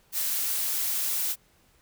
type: noise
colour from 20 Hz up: blue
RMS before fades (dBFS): -28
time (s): 0.12-1.36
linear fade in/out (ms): 50
effects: pink hiss -63 dBFS RMS until 1.81 s